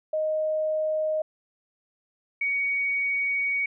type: tone pair in turn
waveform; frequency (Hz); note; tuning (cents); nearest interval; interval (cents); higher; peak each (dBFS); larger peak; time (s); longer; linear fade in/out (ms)
sine; 622.3 / 2244; D#5 / C#7; 0 / +21; octave + minor seventh; 2221; second; -23; neither; 0.13-1.22 / 2.41-3.66; second; 5
effects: none